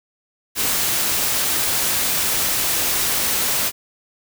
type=noise; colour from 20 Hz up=white; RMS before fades=-20 dBFS; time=0.55-3.72 s; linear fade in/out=50 ms; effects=none